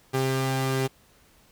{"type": "tone pair together", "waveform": "sawtooth", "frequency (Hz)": [132.3, 398.1], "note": ["C3", "G4"], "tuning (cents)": [20, 27], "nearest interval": "octave + perfect fifth", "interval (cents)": 1907, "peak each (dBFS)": [-21, -24], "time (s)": [0.13, 0.88], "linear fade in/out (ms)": 20, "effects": ["pink hiss -59 dBFS RMS until 1.51 s"]}